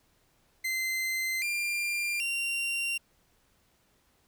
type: tone with pitch steps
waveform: 40% pulse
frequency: 2069 / 2390 / 2762 Hz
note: C7 / D7 / F7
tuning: -20 / +30 / -20 cents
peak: -28 dBFS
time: 0.64-2.98 s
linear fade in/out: 10 ms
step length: 780 ms
effects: pink hiss -68 dBFS RMS until 4.27 s